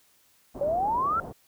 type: low-pass noise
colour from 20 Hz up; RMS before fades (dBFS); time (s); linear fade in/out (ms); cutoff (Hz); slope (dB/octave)
white; -39; 0.54-1.33; 20; 720; 24
type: exponential sweep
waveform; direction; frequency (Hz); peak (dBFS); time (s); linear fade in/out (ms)
sine; up; 554.4 to 1396.9; -23; 0.61-1.2; 2
effects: white hiss -63 dBFS RMS until 1.47 s